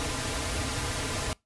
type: noise with comb filter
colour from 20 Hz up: pink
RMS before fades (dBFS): -31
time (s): 0-1.33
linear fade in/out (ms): 0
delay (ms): 5.4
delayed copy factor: -0.75
effects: noise-tail reverb RT60 0.2 s tail -24 dB re dry + resampled to 24000 Hz